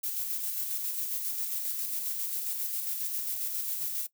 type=noise with tremolo; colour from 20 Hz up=violet; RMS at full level=-32 dBFS; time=0.03-4.07 s; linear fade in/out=10 ms; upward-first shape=square; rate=7.4 Hz; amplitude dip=30%; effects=noise-tail reverb RT60 0.1 s tail -19 dB re dry